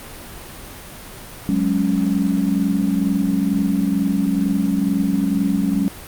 sine chord, F# suspended second, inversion none, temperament equal with one note detuned, 185.53 / 207.7 / 277.2 Hz, F#3 / G#3 / C#4, +5 / 0 / 0 cents, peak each -20 dBFS, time 1.49-5.88 s, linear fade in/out 0 ms, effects pink hiss -36 dBFS RMS until 6.07 s + Opus 32 kbps

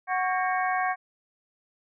harmonic tone with a mistuned harmonic, 370 Hz, F#4, in tune, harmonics 2 / 3 / 4 / 5 / 6, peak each -26 / -30 / -32 / -34 / -36 dBFS, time 0.07-0.96 s, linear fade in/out 50 ms, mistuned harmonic 4, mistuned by +140 cents, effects none

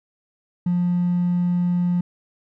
triangle tone with hard clipping, 176.7 Hz, F3, 21 cents sharp, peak -18 dBFS, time 0.66-2.01 s, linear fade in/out 5 ms, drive 4 dB, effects none

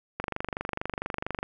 click train, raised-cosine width 0.5 ms, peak -15 dBFS, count 31, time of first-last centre 0.2-1.43 s, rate 24.4 Hz, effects none

